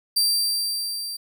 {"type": "tone with level ramp", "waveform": "sawtooth", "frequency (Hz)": 4699, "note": "D8", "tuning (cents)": 0, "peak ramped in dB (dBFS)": [-14, -27], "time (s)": [0.16, 1.17], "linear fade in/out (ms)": 10, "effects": []}